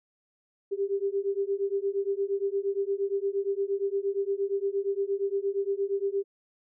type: beating tone pair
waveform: sine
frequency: 392 / 400.6 Hz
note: G4 / G4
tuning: 0 / +38 cents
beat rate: 8.6 Hz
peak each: -29 / -29 dBFS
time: 0.71-6.24 s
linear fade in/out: 20 ms
effects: none